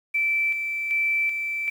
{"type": "tone with tremolo", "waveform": "sine", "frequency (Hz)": 2328, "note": "D7", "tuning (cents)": -16, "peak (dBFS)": -20, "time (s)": [0.14, 1.7], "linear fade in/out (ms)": 10, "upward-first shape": "square", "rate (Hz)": 1.3, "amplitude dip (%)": 45, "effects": ["8-bit"]}